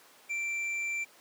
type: tone with hard clipping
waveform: triangle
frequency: 2349 Hz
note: D7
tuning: in tune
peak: -32 dBFS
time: 0.29-1.05 s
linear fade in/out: 20 ms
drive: 8 dB
effects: pink hiss -57 dBFS RMS until 1.2 s + high-pass 400 Hz 12 dB/octave